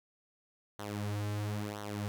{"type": "tone with flanger", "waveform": "sawtooth", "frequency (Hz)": 103.8, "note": "G#2", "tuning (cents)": 0, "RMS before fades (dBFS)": -37, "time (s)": [0.79, 2.08], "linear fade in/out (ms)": 0, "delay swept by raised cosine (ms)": [0.4, 5.5], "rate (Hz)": 0.99, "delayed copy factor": -0.75, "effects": []}